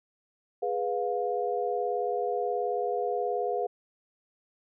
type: chord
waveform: sine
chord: F diminished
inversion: first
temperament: equal with one note detuned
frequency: 415.3 / 493.9 / 708.2 Hz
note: Ab4 / Cb5 / F5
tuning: 0 / 0 / +24 cents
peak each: -31 dBFS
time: 0.62-3.67 s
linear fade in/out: 10 ms
effects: none